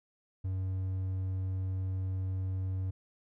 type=tone; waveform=triangle; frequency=94.1 Hz; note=F#2; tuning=30 cents sharp; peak=-29 dBFS; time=0.44-2.91 s; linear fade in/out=10 ms; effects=none

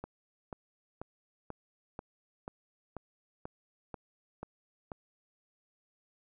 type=click train; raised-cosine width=1 ms; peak=-26 dBFS; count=11; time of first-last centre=0.04-4.918 s; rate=2.05 Hz; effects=none

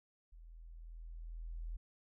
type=tone with level ramp; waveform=sine; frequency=41.2 Hz; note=E1; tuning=in tune; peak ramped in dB=-53 to -39 dBFS; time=0.32-1.77 s; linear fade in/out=10 ms; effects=none

